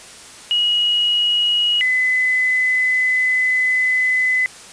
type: tone pair in turn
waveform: sine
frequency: 2900 / 2017 Hz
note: F#7 / B6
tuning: -35 / +36 cents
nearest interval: tritone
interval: 629 cents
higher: first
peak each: -14 dBFS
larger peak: neither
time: 0.51-1.81 / 1.81-4.46 s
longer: second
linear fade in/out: 0 ms
effects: white hiss -39 dBFS RMS until 4.72 s + resampled to 22050 Hz